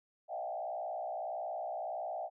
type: tone with frequency modulation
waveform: sine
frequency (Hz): 698.5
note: F5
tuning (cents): 0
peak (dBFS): -36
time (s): 0.28-2.3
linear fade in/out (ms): 50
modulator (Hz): 61.6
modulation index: 1.5
effects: none